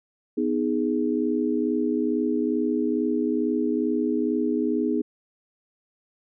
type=chord; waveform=sine; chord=G# minor; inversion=first; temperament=just; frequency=249.2 / 311.5 / 415.3 Hz; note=B3 / D#4 / G#4; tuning=+16 / +2 / 0 cents; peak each=-25 / -25 / -27 dBFS; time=0.37-5.02 s; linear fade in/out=10 ms; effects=none